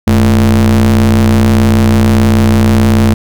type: ring-modulated tone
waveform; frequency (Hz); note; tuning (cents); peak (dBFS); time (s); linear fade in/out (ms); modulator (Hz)
square; 61.74; B1; 0; -3; 0.07-3.14; 5; 156
effects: none